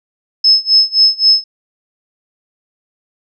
sine tone with tremolo, 5200 Hz, E8, 24 cents flat, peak -4 dBFS, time 0.44-1.44 s, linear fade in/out 5 ms, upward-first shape sine, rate 3.8 Hz, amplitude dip 95%, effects none

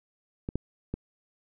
clicks, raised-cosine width 3 ms, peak -19 / -15 / -18 dBFS, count 3, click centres 0.489 / 0.556 / 0.94 s, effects none

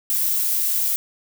violet noise, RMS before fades -21 dBFS, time 0.1-0.96 s, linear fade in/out 0 ms, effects none

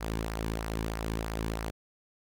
sawtooth tone with flanger, 55 Hz, A1, in tune, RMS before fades -34 dBFS, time 0-1.71 s, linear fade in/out 20 ms, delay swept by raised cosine 0.27 to 1.57 ms, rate 3.1 Hz, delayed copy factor -0.5, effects none

